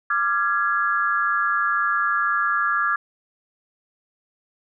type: tone cluster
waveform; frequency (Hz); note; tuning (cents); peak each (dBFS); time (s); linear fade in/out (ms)
sine; 1186 / 1378 / 1668; D6 / F6 / G#6; +17 / -24 / +7; -23; 0.1-2.96; 5
effects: none